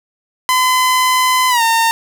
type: tone with pitch glide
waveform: sawtooth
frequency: 1018 to 912.2 Hz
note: C6 to A#5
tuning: -48 to -38 cents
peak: -7 dBFS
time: 0.49-1.91 s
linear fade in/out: 0 ms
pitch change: -190 cents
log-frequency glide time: 1.49-1.62 s
effects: none